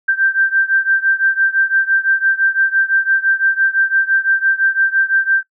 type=beating tone pair; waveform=sine; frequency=1568 / 1573.9 Hz; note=G6 / G6; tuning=0 / +7 cents; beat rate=5.9 Hz; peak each=-14 / -16 dBFS; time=0.08-5.43 s; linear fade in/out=10 ms; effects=noise-tail reverb RT60 0.1 s tail -19 dB re dry